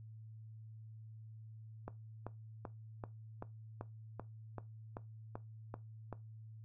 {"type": "click train", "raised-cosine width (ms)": 1, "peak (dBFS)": -29, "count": 12, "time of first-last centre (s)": [1.88, 6.127], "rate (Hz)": 2.59, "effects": ["noise-tail reverb RT60 0.2 s tail -17 dB re dry", "added 110 Hz sine -50 dBFS peak until 6.64 s"]}